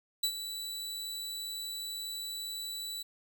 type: tone with ADSR envelope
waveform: sawtooth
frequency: 3951 Hz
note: B7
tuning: in tune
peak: -23 dBFS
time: 0.23-3.03 s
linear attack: 7 ms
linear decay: 74 ms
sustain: -11 dB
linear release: 12 ms
effects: none